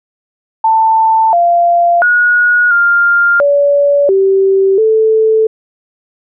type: tone with pitch steps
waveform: sine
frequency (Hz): 889 / 691 / 1451 / 1400 / 571 / 387 / 439.7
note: A5 / F5 / F#6 / F6 / D5 / G4 / A4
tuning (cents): +18 / -19 / -34 / +4 / -49 / -22 / -1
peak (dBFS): -6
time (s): 0.64-5.47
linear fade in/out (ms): 5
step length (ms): 690
effects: none